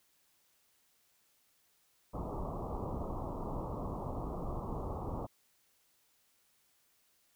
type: low-pass noise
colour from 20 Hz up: pink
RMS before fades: -39 dBFS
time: 2.13-5.27 s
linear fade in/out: 20 ms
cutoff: 1200 Hz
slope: 96 dB/octave
effects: white hiss -72 dBFS RMS until 7.35 s